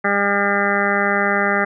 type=harmonic tone; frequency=201.1 Hz; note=G3; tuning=44 cents sharp; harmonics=1 / 2 / 3 / 4 / 6 / 7 / 8 / 9 / 10; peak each=-24 / -24 / -24 / -24 / -24 / -24 / -24 / -24 / -24 dBFS; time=0.04-1.65 s; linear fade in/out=10 ms; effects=none